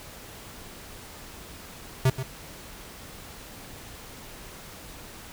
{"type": "tone with echo", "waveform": "square", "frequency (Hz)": 130.81, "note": "C3", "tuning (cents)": 0, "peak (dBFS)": -18, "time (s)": [2.05, 2.1], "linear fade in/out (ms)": 5, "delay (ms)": 130, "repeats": 1, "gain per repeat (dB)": -11, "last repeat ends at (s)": 2.23, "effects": ["pink hiss -44 dBFS RMS until 5.32 s"]}